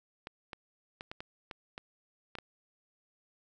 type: clicks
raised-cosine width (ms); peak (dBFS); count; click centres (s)
0.3; -25; 9; 0.271 / 0.532 / 1.009 / 1.115 / 1.205 / 1.512 / 1.779 / 2.353 / 2.386
effects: none